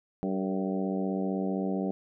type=harmonic tone with a mistuned harmonic; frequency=95.6 Hz; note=G2; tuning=43 cents flat; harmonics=2 / 3 / 4 / 5 / 6 / 7 / 8; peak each=-30 / -34 / -36 / -38 / -40 / -41 / -42 dBFS; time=0.23-1.91 s; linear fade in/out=0 ms; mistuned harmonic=5; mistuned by=-44 cents; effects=none